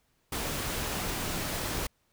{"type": "noise", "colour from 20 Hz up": "pink", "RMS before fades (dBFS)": -33, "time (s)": [0.32, 1.87], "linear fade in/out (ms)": 5, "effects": ["pink hiss -72 dBFS RMS until 2.12 s"]}